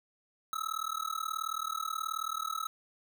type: tone with amplitude modulation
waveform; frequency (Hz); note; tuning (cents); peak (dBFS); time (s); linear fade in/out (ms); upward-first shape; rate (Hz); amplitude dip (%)
square; 1295; E6; -31; -30; 0.53-2.67; 0; sine; 38.6; 100
effects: none